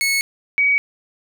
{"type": "tone pair in turn", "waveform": ["sawtooth", "sine"], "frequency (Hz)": [2200, 2263], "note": ["C#7", "C#7"], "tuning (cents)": [-14, 35], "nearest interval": "unison", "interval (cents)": 49, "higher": "second", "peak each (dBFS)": -13, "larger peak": "neither", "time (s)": [[0.01, 0.21], [0.58, 0.78]], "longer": "neither", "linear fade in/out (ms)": 0, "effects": []}